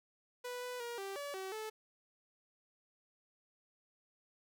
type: tone with pitch steps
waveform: sawtooth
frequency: 493.2 / 496.1 / 474.3 / 391.7 / 572 / 381 / 434.9 Hz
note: B4 / B4 / A#4 / G4 / D5 / G4 / A4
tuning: -2 / +8 / +30 / -1 / -46 / -49 / -20 cents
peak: -37 dBFS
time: 0.44-1.7 s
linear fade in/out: 10 ms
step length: 180 ms
effects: none